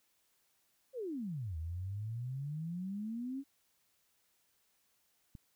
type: exponential two-way sweep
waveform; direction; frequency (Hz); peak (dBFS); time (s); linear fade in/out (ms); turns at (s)
sine; down then up; 550 to 77.78 to 281.1; -37; 0.93-3.44; 50; 1.57
type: click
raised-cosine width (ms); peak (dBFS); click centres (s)
5; -37; 5.352
effects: white hiss -75 dBFS RMS until 5.55 s